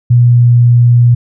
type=tone with pitch glide; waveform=sine; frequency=121.1 to 120.4 Hz; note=B2 to B2; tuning=-34 to -44 cents; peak=-3 dBFS; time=0.1-1.15 s; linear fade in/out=10 ms; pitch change=-10 cents; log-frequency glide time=0.21-0.55 s; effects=none